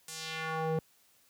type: tone with band-pass filter sweep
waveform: square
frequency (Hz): 160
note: D#3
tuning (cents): +49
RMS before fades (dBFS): -35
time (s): 0.08-0.79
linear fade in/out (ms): 2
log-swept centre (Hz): 8900 to 370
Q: 1.3
effects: white hiss -66 dBFS RMS until 1.29 s + high-pass 60 Hz 12 dB/octave